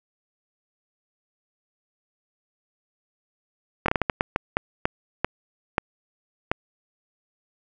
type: slowing click train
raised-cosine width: 0.5 ms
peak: -5 dBFS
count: 13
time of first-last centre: 3.86-6.515 s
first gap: 23 ms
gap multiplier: 1.37
effects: none